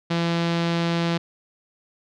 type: tone with low-pass filter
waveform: sawtooth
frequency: 169 Hz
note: E3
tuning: 43 cents sharp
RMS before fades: -23 dBFS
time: 0.1-1.18 s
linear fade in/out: 10 ms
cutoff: 4100 Hz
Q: 1.7
effects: none